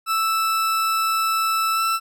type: tone with pitch glide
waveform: 40% pulse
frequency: 1318.5 to 1330.7 Hz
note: E6 to E6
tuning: 0 to +16 cents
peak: -18 dBFS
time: 0.06-2 s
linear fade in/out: 50 ms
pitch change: +16 cents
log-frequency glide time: 1.74-1.82 s
effects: none